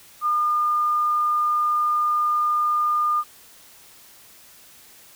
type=tone; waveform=sine; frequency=1211 Hz; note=D#6; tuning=47 cents flat; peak=-18 dBFS; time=0.21-3.24 s; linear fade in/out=50 ms; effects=white hiss -49 dBFS RMS until 5.15 s